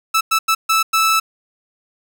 sawtooth tone bursts at uneven times, 1313 Hz, E6, 7 cents flat, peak -9 dBFS, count 5, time 0.14-0.21 / 0.31-0.39 / 0.48-0.55 / 0.69-0.83 / 0.93-1.2 s, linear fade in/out 10 ms, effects none

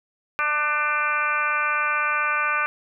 harmonic tone with a mistuned harmonic, 297.3 Hz, D4, 21 cents sharp, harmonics 2 / 3 / 4 / 5 / 6 / 7 / 8 / 9, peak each -36 / -35 / -24 / -25 / -34 / -34 / -27 / -34 dBFS, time 0.39-2.66 s, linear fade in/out 0 ms, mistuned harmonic 5, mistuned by +17 cents, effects none

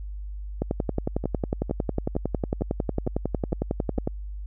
two click trains, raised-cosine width 2 ms, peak -11 / -17 dBFS, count 39 / 7, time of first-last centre 0.62-4.075 / 1.24-3.98 s, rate 11 / 2.19 Hz, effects added 50 Hz sine -32 dBFS peak until 4.46 s

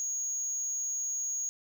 sine tone, 6645 Hz, G#8, in tune, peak -28 dBFS, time 0-1.49 s, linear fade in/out 0 ms, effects tanh soft clip ceiling -30 dBFS + 9-bit

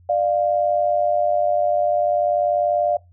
sine tone pair together, 598.1 / 698.5 Hz, D5 / F5, +31 / 0 cents, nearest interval minor third, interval 269 cents, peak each -19 dBFS, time 0.09-2.97 s, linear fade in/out 5 ms, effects noise-tail reverb RT60 0.2 s tail -22 dB re dry + added 88 Hz sine -48 dBFS peak until 3.12 s

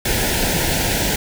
pink band-stop noise, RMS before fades -19 dBFS, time 0.05-1.16 s, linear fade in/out 5 ms, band 970 to 1400 Hz, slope 96 dB/octave, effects none

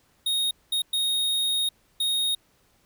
square tone bursts at uneven times, 3729 Hz, A#7, in tune, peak -23 dBFS, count 4, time 0.26-0.51 / 0.72-0.82 / 0.93-1.69 / 2-2.35 s, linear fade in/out 5 ms, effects pink hiss -64 dBFS RMS until 2.85 s

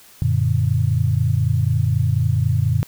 sine chord, Gb augmented, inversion none, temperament equal, 92.5 / 116.54 / 146.83 Hz, Gb2 / Bb2 / D3, 0 / 0 / 0 cents, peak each -20 / -18 / -21 dBFS, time 0.22-2.83 s, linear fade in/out 0 ms, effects white hiss -47 dBFS RMS until 2.87 s

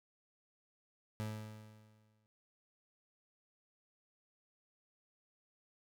30% pulse tone with exponential decay, 107.9 Hz, A2, 33 cents flat, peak -34 dBFS, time 1.2-2.26 s, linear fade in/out 0 ms, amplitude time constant 230 ms, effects none

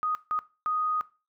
sine tone bursts at uneven times, 1244.5 Hz, D#6, in tune, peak -25 dBFS, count 3, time 0.03-0.15 / 0.31-0.39 / 0.66-1.01 s, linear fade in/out 0 ms, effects noise-tail reverb RT60 0.3 s tail -18 dB re dry

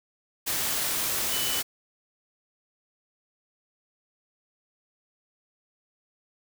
sine tone in noise, 2987 Hz, F#7, 16 cents sharp, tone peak -32 dBFS, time 1.31-1.61 s, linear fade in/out 20 ms, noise white, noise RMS -28 dBFS, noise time 0.46-1.63 s, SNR -7 dB, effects none

